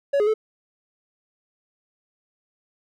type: tone with pitch steps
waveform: triangle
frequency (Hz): 562 / 417.2 / 435.1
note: C#5 / G#4 / A4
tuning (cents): +24 / +8 / -19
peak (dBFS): -15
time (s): 0.13-0.34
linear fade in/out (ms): 10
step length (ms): 70
effects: none